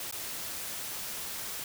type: noise with dropouts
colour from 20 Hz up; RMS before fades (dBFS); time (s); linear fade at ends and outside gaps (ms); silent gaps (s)
white; -38; 0-1.64; 2; 0.112-0.124
effects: none